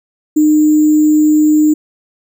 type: tone with sample-and-hold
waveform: sine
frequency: 304.7 Hz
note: D#4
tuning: 36 cents flat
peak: -6 dBFS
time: 0.36-1.74 s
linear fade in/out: 10 ms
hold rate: 7350 Hz
effects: none